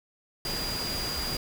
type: tone in noise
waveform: sine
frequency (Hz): 4830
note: D8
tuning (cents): +48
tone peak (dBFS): -32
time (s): 0.45-1.37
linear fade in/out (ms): 2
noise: pink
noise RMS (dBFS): -34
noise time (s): 0.45-1.37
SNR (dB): -1
effects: none